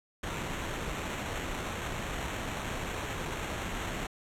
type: noise with sample-and-hold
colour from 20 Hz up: pink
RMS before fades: -36 dBFS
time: 0.23-4.07 s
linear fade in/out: 5 ms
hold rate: 4900 Hz
effects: low-pass 11000 Hz 12 dB/octave